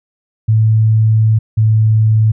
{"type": "tone pair in turn", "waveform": "sine", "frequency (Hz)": [110, 109.49], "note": ["A2", "A2"], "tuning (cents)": [0, -8], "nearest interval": "unison", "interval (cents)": 8, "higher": "first", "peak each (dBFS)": -7, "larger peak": "neither", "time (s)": [[0.48, 1.39], [1.57, 2.32]], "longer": "first", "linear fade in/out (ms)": 10, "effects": []}